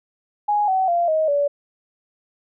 sine tone with pitch steps, 830.6 / 757.3 / 690.4 / 629.5 / 573.9 Hz, G#5 / F#5 / F5 / D#5 / D5, 0 / +40 / -20 / +20 / -40 cents, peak -16 dBFS, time 0.48-1.48 s, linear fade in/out 10 ms, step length 200 ms, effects none

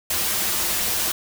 white noise with comb filter, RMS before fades -23 dBFS, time 0.1-1.12 s, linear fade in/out 5 ms, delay 7.2 ms, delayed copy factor -0.75, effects none

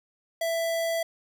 square tone, 663 Hz, E5, 10 cents sharp, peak -26 dBFS, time 0.41-1.03 s, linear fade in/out 5 ms, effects none

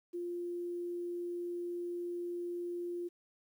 sine tone with quantisation, 349.2 Hz, F4, in tune, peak -36 dBFS, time 0.13-3.09 s, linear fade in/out 20 ms, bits 11, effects none

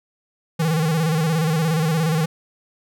square tone with vibrato, 160 Hz, D#3, 49 cents sharp, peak -18 dBFS, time 0.59-2.26 s, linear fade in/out 10 ms, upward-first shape square, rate 17 Hz, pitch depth 71 cents each way, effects none

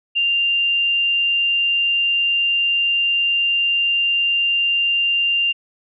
sine tone, 2789 Hz, F7, 3 cents flat, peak -15 dBFS, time 0.15-5.53 s, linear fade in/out 20 ms, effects none

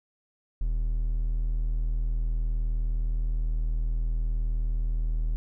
triangle tone, 39.72 Hz, D#1, 37 cents sharp, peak -22 dBFS, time 0.61-5.36 s, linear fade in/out 0 ms, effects none

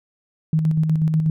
sine tone with tremolo, 157.9 Hz, D#3, 26 cents sharp, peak -14 dBFS, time 0.53-1.3 s, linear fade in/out 2 ms, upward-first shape square, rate 8.2 Hz, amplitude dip 40%, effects none

